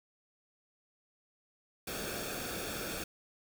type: noise with comb filter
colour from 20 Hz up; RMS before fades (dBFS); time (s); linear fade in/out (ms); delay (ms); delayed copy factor
pink; -39; 1.87-3.04; 5; 1; -0.65
effects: none